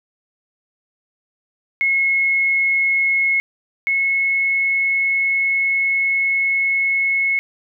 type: tone pair in turn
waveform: sine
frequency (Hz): 2174 / 2185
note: C#7 / C#7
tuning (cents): -34 / -26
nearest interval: unison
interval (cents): 8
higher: second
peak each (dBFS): -14 / -15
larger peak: first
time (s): 1.81-3.4 / 3.87-7.39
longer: second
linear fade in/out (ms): 0
effects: none